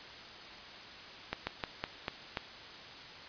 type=slowing click train; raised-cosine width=0.3 ms; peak=-17 dBFS; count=6; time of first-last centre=1.33-2.372 s; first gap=140 ms; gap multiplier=1.2; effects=white hiss -48 dBFS RMS until 3.28 s + resampled to 11025 Hz